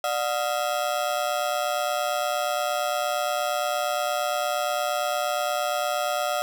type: ring-modulated tone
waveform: 30% pulse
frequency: 659.3 Hz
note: E5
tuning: in tune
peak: -18 dBFS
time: 0.04-6.42 s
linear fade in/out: 0 ms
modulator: 64.3 Hz
effects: none